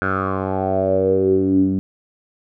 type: tone with low-pass filter sweep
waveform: 10% pulse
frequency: 95.4 Hz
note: G2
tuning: 47 cents flat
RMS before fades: -18 dBFS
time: 0.02-1.79 s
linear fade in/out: 0 ms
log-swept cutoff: 1500 to 230 Hz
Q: 7.5
effects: none